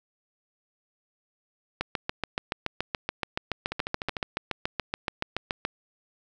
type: two click trains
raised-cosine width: 0.3 ms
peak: -11 / -15 dBFS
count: 28 / 7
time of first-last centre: 1.81-5.651 / 3.72-4.168 s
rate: 7.03 / 13.4 Hz
effects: none